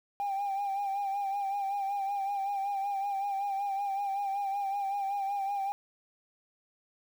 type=tone with vibrato; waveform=sine; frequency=795 Hz; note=G5; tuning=24 cents sharp; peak=-28 dBFS; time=0.2-5.72 s; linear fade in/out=0 ms; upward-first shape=sine; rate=5.3 Hz; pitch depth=43 cents each way; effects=tanh soft clip ceiling -26 dBFS + 9-bit